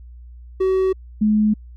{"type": "tone pair in turn", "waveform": ["triangle", "sine"], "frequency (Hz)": [378.2, 212.8], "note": ["F#4", "G#3"], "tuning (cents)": [38, 42], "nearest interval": "minor seventh", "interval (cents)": 996, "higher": "first", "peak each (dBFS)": -13, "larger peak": "neither", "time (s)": [[0.6, 0.93], [1.21, 1.54]], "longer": "neither", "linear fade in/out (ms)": 10, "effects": ["added 60 Hz sine -37 dBFS peak until 1.76 s"]}